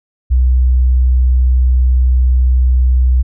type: tone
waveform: sine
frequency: 63 Hz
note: B1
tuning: 35 cents sharp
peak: -7 dBFS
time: 0.3-3.23 s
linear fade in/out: 20 ms
effects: none